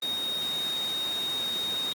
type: tone in noise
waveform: sine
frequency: 3729 Hz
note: A#7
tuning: in tune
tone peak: -28 dBFS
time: 0.02-1.93 s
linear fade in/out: 5 ms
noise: pink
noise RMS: -38 dBFS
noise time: 0.02-1.93 s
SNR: +7 dB
effects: high-pass 200 Hz 12 dB/octave + Opus 24 kbps